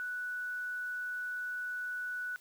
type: tone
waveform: sine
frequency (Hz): 1480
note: F#6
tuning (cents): 0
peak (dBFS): -35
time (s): 0-2.36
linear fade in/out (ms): 0
effects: white hiss -62 dBFS RMS until 2.4 s